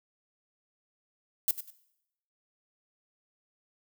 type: noise with echo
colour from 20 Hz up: violet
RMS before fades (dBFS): -25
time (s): 1.48-1.51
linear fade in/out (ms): 2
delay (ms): 97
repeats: 2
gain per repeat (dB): -12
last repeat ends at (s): 1.704
effects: noise-tail reverb RT60 0.8 s tail -18 dB re dry